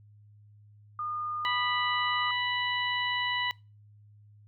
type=tone; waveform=sine; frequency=1219 Hz; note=D#6; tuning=36 cents flat; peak=-31 dBFS; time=0.99-2.31 s; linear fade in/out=2 ms
type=harmonic tone; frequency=985 Hz; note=B5; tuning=5 cents flat; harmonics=1 / 2 / 3 / 4; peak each=-33 / -31 / -33 / -38 dBFS; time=1.45-3.51 s; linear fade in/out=0 ms
effects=noise-tail reverb RT60 0.3 s tail -24 dB re dry + added 104 Hz sine -53 dBFS peak until 4.47 s